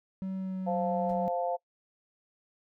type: tone with pitch glide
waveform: triangle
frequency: 190 to 187.49 Hz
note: F#3 to F#3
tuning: +46 to +23 cents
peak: -30 dBFS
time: 0.22-1.28 s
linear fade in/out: 0 ms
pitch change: -23 cents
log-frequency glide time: 0.36-0.57 s
type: chord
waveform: sine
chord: F major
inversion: second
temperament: equal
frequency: 523.3 / 698.5 / 880 Hz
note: C5 / F5 / A5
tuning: 0 / 0 / 0 cents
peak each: -32 / -31 / -37 dBFS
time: 0.66-1.57 s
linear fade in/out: 20 ms
type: noise with exponential decay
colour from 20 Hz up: brown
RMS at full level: -39 dBFS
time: 1.09-1.21 s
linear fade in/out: 5 ms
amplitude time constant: 26 ms
effects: noise-tail reverb RT60 0.1 s tail -23 dB re dry